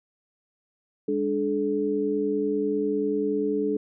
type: tone cluster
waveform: sine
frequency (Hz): 203.2 / 293.4 / 428.3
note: G#3 / D4 / A4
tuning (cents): -38 / -2 / -47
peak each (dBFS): -31 / -27 / -25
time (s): 1.08-3.77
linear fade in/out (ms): 5
effects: none